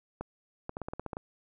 clicks, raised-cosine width 1 ms, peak -22 dBFS, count 10, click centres 0.21 / 0.694 / 0.769 / 0.817 / 0.885 / 0.935 / 0.996 / 1.063 / 1.132 / 1.169 s, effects none

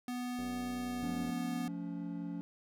square tone with pitch glide, 246.9 to 245.2 Hz, B3 to B3, 0 to -12 cents, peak -37 dBFS, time 0.08-1.68 s, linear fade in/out 2 ms, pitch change -12 cents, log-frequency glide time 0.76-1.16 s
click train, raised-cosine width 2 ms, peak -36 dBFS, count 85, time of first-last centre 0.39-1.301 s, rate 92.2 Hz
triangle chord, F augmented, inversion none, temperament equal with one note detuned, 174.61 / 220 / 283.8 Hz, F3 / A3 / C#4, 0 / 0 / +41 cents, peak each -39 / -44 / -39 dBFS, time 1.03-2.41 s, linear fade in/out 0 ms
effects none

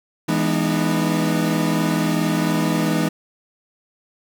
40% pulse chord, E major seventh, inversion none, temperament equal with one note detuned, 164.81 / 207.7 / 246.9 / 305.3 Hz, E3 / G#3 / B3 / D#4, 0 / 0 / 0 / -33 cents, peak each -21 / -23 / -25 / -22 dBFS, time 0.28-3.09 s, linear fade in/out 10 ms, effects 8-bit

